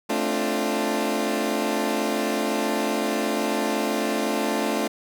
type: chord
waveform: 20% pulse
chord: D minor seventh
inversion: second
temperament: equal with one note detuned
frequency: 220 / 265.7 / 293.7 / 349.2 Hz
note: A3 / C4 / D4 / F4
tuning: 0 / +27 / 0 / 0 cents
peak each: -22 / -25 / -23 / -24 dBFS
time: 0.09-4.88 s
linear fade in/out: 10 ms
effects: none